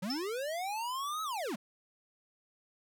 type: linear two-way sweep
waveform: square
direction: up then down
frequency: 171.8 to 1304 to 171.8 Hz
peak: -35 dBFS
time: 0.02-1.56 s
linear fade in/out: 10 ms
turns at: 1.23 s
type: tone with exponential decay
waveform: triangle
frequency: 5274 Hz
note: E8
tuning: in tune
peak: -31 dBFS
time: 0.1-0.36 s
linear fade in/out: 2 ms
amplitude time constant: 56 ms
effects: none